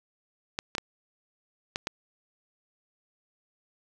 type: clicks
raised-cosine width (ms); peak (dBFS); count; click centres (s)
0.2; -12; 5; 0.589 / 0.751 / 0.782 / 1.759 / 1.871
effects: none